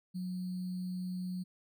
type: tone with sample-and-hold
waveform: sine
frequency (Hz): 182.3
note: F#3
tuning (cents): -25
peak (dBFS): -35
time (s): 0.14-1.44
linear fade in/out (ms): 20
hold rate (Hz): 4410
effects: none